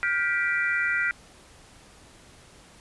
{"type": "chord", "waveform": "sine", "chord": "G dominant seventh", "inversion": "third", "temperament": "just", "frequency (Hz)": [1411.2, 1568, 1960, 2352], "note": ["F6", "G6", "B6", "D7"], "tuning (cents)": [18, 0, -14, 2], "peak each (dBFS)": [-27, -31, -26, -31], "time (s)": [0.03, 1.11], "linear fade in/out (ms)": 0, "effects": ["pink hiss -52 dBFS RMS until 2.8 s", "resampled to 24000 Hz"]}